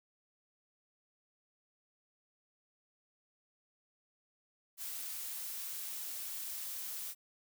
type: noise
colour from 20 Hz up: blue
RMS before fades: -42 dBFS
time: 4.77-7.15 s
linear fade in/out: 50 ms
effects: none